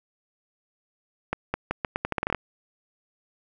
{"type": "accelerating click train", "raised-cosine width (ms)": 0.5, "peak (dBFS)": -10, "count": 13, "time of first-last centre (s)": [1.33, 2.347], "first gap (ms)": 210, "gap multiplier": 0.81, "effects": []}